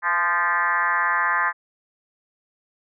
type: tone with frequency modulation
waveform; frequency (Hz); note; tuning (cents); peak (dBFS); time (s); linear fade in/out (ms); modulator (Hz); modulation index
sine; 1393; F6; -5; -18; 0.02-1.53; 50; 178; 2.8
effects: none